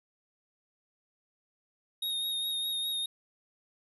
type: tone with vibrato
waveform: square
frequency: 3729 Hz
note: A#7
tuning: in tune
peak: -31 dBFS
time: 2.02-3.06 s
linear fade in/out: 5 ms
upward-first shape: sine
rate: 4.9 Hz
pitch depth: 23 cents each way
effects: none